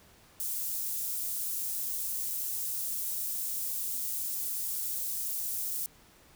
white high-pass noise, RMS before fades -34 dBFS, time 0.4-5.86 s, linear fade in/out 0 ms, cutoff 8800 Hz, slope 12 dB/octave, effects pink hiss -59 dBFS RMS until 6.35 s

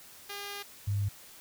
5% pulse / sine tone pair in turn, 404.7 / 101.17 Hz, G#4 / G#2, -45 / -45 cents, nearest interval 2 octaves, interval 2400 cents, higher first, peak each -27 dBFS, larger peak neither, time 0.29-0.63 / 0.87-1.09 s, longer first, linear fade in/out 10 ms, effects white hiss -52 dBFS RMS until 1.4 s

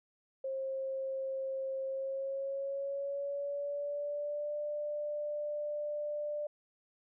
sine tone with pitch glide, 534 to 592.5 Hz, C5 to D5, +35 to +15 cents, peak -34 dBFS, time 0.44-6.47 s, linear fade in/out 5 ms, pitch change +180 cents, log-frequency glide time 1.85-4.55 s, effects none

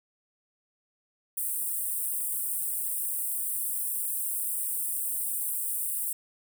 pink high-pass noise, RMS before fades -31 dBFS, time 1.37-6.13 s, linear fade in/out 5 ms, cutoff 8300 Hz, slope 96 dB/octave, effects none

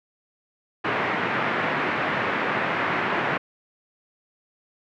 white band-pass noise, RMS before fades -25 dBFS, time 0.84-3.38 s, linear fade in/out 10 ms, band 120 to 2100 Hz, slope 24 dB/octave, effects none

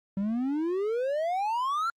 triangle exponential sweep, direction up, 190.8 to 1396.9 Hz, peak -24 dBFS, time 0.17-1.9 s, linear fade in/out 2 ms, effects Opus 48 kbps

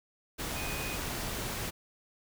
sine tone in noise, 2489 Hz, D#7, in tune, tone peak -41 dBFS, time 0.54-0.97 s, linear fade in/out 20 ms, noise pink, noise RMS -36 dBFS, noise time 0.38-1.71 s, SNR -8 dB, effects none

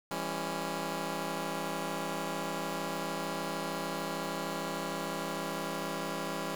10% pulse chord, C# diminished, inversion first, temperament just, 166.31 / 199.57 / 277.2 Hz, E3 / G3 / C#4, +16 / +31 / 0 cents, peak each -30 dBFS, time 0.11-6.55 s, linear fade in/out 2 ms, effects 8-bit

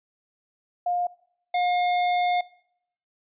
sine / square tone pair in turn, 709 / 714.3 Hz, F5 / F5, +26 / +39 cents, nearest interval unison, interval 13 cents, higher second, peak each -22 dBFS, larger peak neither, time 0.86-1.07 / 1.54-2.41 s, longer second, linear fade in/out 5 ms, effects noise-tail reverb RT60 0.7 s tail -21 dB re dry + resampled to 8000 Hz

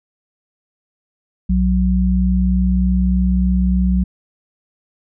sine tone pair together, 61.74 / 185.01 Hz, B1 / F#3, 0 / 0 cents, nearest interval octave + perfect fifth, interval 1900 cents, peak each -15 dBFS, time 1.49-4.04 s, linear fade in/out 10 ms, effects none

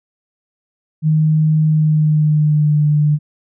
sine tone with pitch glide, 155.56 to 149.31 Hz, D#3 to D3, 0 to +29 cents, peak -10 dBFS, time 1.02-3.19 s, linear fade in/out 50 ms, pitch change -71 cents, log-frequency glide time 1.65-2.83 s, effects none

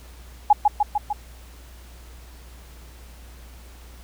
sine tone with echo, 833 Hz, G#5, 5 cents sharp, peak -9 dBFS, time 0.5-0.53 s, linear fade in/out 5 ms, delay 150 ms, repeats 4, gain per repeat -3 dB, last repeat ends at 1.13 s, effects added 60 Hz sine -42 dBFS peak until 4.03 s + pink hiss -50 dBFS RMS until 4.03 s

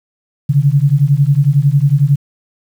sine beating tone pair, 136.2 / 147.2 Hz, C#3 / D3, -30 / +4 cents, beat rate 11 Hz, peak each -11 dBFS, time 0.49-2.16 s, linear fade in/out 10 ms, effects 7-bit

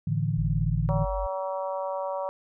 sine chord, A suspended fourth, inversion none, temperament equal, 110 / 146.83 / 164.81 Hz, A2 / D3 / E3, 0 / 0 / 0 cents, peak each -28 / -27 / -29 dBFS, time 0.07-1.05 s, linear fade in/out 5 ms
sine tone, 49 Hz, G1, in tune, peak -29 dBFS, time 0.37-1.27 s, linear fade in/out 10 ms
harmonic tone, 190 Hz, F#3, 46 cents sharp, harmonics 3 / 4 / 5 / 6 / 7, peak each -30 / -37 / -34 / -39 / -48 dBFS, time 0.89-2.29 s, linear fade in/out 0 ms
effects none

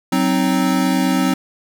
square chord, C diminished, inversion second, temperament equal with one note detuned, 186.61 / 261.6 / 311.1 Hz, Gb3 / C4 / Eb4, +15 / 0 / 0 cents, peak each -20 / -18 / -22 dBFS, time 0.12-1.34 s, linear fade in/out 5 ms, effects none

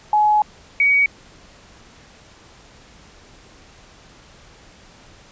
sine tone pair in turn, 845 / 2256 Hz, G#5 / C#7, +30 / +30 cents, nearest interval octave + perfect fourth, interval 1700 cents, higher second, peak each -12 dBFS, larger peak neither, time 0.13-0.42 / 0.8-1.06 s, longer first, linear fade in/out 2 ms, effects pink hiss -47 dBFS RMS until 5.31 s + resampled to 16000 Hz

